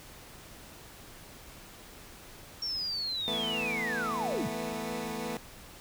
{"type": "linear sweep", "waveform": "sine", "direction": "down", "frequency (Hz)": [5550, 103.83], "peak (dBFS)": -31, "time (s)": [2.62, 4.48], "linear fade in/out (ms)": 5}
{"type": "chord", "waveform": "15% pulse", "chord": "E suspended fourth", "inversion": "none", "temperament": "equal with one note detuned", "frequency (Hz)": [164.81, 220, 245.7], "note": ["E3", "A3", "B3"], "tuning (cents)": [0, 0, -9], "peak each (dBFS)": [-35, -30, -32], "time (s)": [3.28, 5.37], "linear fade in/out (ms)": 0}
{"effects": ["pink hiss -50 dBFS RMS until 5.8 s"]}